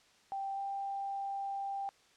sine tone pair in turn, 784 / 790.4 Hz, G5 / G5, 0 / +14 cents, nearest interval unison, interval 14 cents, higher second, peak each -35 / -35 dBFS, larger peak neither, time 0.32-0.57 / 0.57-1.89 s, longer second, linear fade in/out 0 ms, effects white hiss -65 dBFS RMS until 2.16 s + low-pass 6000 Hz 12 dB/octave

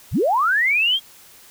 sine linear sweep, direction up, 36.38 to 3300 Hz, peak -15 dBFS, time 0.11-1 s, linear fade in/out 50 ms, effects white hiss -47 dBFS RMS until 1.5 s

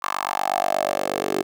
10% pulse tone with high-pass filter sweep, 48.34 Hz, G1, 23 cents flat, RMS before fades -24 dBFS, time 0.02-1.43 s, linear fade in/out 20 ms, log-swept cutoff 1100 to 390 Hz, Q 5.3, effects none

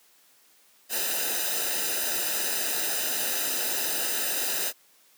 white noise with comb filter, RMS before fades -28 dBFS, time 0.89-4.73 s, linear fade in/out 50 ms, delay 0.9 ms, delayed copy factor -0.75, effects white hiss -60 dBFS RMS until 5.17 s + high-pass 200 Hz 12 dB/octave

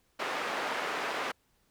white band-pass noise, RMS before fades -34 dBFS, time 0.19-1.32 s, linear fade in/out 10 ms, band 360 to 1700 Hz, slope 12 dB/octave, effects pink hiss -71 dBFS RMS until 1.7 s

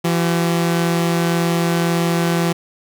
sawtooth tone pair together, 169.2 / 380.2 Hz, E3 / F#4, +45 / +47 cents, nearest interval octave + major second, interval 1402 cents, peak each -12 / -20 dBFS, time 0.04-2.53 s, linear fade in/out 10 ms, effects none

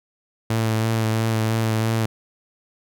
sawtooth tone with vibrato, 111.6 Hz, A2, 25 cents sharp, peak -15 dBFS, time 0.5-2.06 s, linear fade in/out 5 ms, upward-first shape sine, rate 3 Hz, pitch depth 23 cents each way, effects none

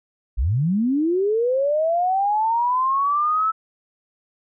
sine linear sweep, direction up, 46.25 to 1318.5 Hz, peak -17 dBFS, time 0.37-3.52 s, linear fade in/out 20 ms, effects none

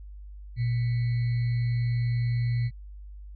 sine tone with sample-and-hold, 119.8 Hz, A#2, 48 cents sharp, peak -23 dBFS, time 0.56-2.71 s, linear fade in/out 50 ms, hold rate 2100 Hz, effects added 50 Hz sine -40 dBFS peak until 3.35 s + resampled to 11025 Hz

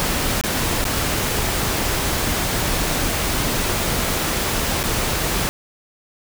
pink noise with dropouts, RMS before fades -21 dBFS, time 0-5.49 s, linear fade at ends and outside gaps 0 ms, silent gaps 0.412-0.438 / 0.842-0.852 / 4.831-4.838 s, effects none

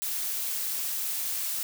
blue noise, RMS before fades -31 dBFS, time 0.02-1.63 s, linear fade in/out 0 ms, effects none

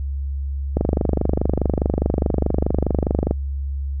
click train, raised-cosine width 2 ms, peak -5 dBFS, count 64, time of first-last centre 0.77-3.31 s, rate 24.8 Hz, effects added 69 Hz sine -22 dBFS peak until 4 s

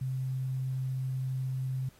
sine tone with quantisation, 130.81 Hz, C3, in tune, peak -30 dBFS, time 0.01-1.89 s, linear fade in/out 5 ms, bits 10, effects pink hiss -62 dBFS RMS until 1.99 s + AAC 48 kbps

